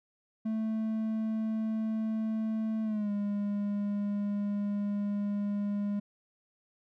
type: tone with pitch glide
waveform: triangle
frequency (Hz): 220 to 204.1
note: A3 to G#3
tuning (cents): 0 to -30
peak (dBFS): -27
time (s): 0.45-6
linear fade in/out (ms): 10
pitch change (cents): -130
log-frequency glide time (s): 2.83-3.11
effects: none